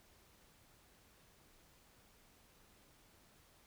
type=silence; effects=pink hiss -67 dBFS RMS until 3.66 s